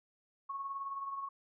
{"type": "tone with tremolo", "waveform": "sine", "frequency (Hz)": 1101, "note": "C#6", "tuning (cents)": -12, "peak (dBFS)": -35, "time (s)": [0.49, 1.29], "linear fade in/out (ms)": 10, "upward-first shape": "triangle", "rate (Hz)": 19, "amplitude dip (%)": 55, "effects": []}